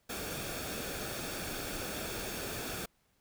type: noise with comb filter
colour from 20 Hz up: pink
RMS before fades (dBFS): -39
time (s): 0.09-2.86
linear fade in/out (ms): 10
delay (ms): 1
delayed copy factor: -0.5
effects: pink hiss -73 dBFS RMS until 3.2 s